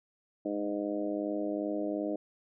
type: harmonic tone with a mistuned harmonic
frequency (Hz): 102.6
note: G#2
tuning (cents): -21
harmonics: 2 / 3 / 4 / 5 / 6 / 7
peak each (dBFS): -41 / -33 / -40 / -39 / -37 / -47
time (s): 0.45-2.16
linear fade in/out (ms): 5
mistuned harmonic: 2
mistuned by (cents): +22
effects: none